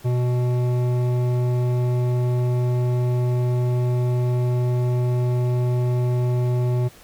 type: tone with hard clipping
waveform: sine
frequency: 123.47 Hz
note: B2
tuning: in tune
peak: -20 dBFS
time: 0.04-6.89 s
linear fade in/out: 20 ms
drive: 12 dB
effects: pink hiss -48 dBFS RMS until 7.03 s